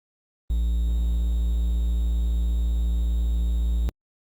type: tone with quantisation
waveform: triangle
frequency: 57.3 Hz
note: A#1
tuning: 29 cents flat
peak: -18 dBFS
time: 0.5-3.89 s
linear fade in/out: 0 ms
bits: 8
effects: Opus 24 kbps